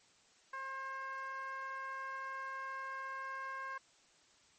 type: tone with band-pass filter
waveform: 15% pulse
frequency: 534 Hz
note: C5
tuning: 35 cents sharp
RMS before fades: -43 dBFS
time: 0.53-3.78 s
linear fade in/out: 5 ms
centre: 1300 Hz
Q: 5.4
effects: white hiss -67 dBFS RMS until 4.58 s + MP3 32 kbps